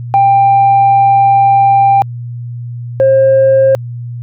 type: tone pair in turn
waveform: sine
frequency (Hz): 791 / 535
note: G5 / C5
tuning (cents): +15 / +38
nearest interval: perfect fifth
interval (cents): 677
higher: first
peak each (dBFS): -3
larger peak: neither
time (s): 0.14-2.02 / 3-3.75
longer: first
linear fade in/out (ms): 0
effects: tanh soft clip ceiling -2 dBFS + added 120 Hz sine -20 dBFS peak until 4.22 s